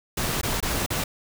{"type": "noise with dropouts", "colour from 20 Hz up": "pink", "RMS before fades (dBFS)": -26, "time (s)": [0.17, 1.04], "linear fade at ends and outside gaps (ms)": 5, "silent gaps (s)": [[0.414, 0.431], [0.604, 0.626], [0.863, 0.903]], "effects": []}